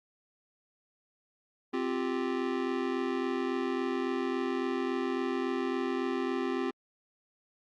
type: chord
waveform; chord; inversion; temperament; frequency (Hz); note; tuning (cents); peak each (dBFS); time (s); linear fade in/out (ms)
square; C suspended fourth; none; just; 261.6 / 348.8 / 392.4; C4 / F4 / G4; 0 / -2 / +2; -34 / -35 / -35; 1.73-6.71; 10
effects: low-pass 3000 Hz 12 dB/octave + Opus 48 kbps